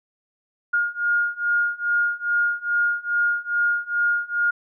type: beating tone pair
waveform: sine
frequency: 1421 / 1423.4 Hz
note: F6 / F6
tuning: +30 / +33 cents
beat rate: 2.4 Hz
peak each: -23 / -22 dBFS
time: 0.73-4.51 s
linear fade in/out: 10 ms
effects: none